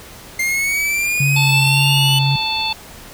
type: exponential sweep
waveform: 45% pulse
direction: up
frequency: 2100 to 2983 Hz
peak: -16 dBFS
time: 0.39-2.19 s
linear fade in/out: 5 ms
type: tone with vibrato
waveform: sine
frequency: 138.59 Hz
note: C#3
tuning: in tune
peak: -14 dBFS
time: 1.2-2.36 s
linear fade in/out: 5 ms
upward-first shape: triangle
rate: 1.8 Hz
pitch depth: 24 cents each way
type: harmonic tone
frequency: 880 Hz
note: A5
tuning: in tune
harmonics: 1 / 3 / 4 / 5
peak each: -23 / -23 / -23 / -23 dBFS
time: 1.36-2.73 s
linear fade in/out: 5 ms
effects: pink hiss -38 dBFS RMS until 3.13 s